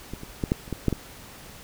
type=clicks; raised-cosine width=3 ms; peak=-20 / -25 / -12 / -8 / -30 / -15 / -7 / -12 dBFS; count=8; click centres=0.136 / 0.234 / 0.438 / 0.519 / 0.679 / 0.727 / 0.883 / 0.927 s; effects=pink hiss -45 dBFS RMS until 1.63 s